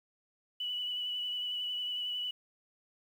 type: tone with vibrato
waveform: sine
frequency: 2960 Hz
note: F#7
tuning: in tune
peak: -33 dBFS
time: 0.6-2.31 s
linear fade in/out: 5 ms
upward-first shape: triangle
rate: 11 Hz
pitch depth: 25 cents each way
effects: 10-bit